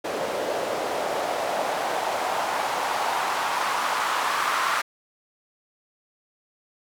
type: noise with band-pass filter sweep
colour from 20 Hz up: white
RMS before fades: -26 dBFS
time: 0.04-4.82 s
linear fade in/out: 10 ms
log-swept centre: 510 to 1200 Hz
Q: 2.3
effects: none